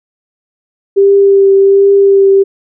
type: tone with vibrato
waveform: sine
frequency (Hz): 394.3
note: G4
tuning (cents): +10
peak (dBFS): -3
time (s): 0.96-2.44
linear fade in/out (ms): 20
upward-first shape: triangle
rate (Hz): 1.3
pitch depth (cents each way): 18
effects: none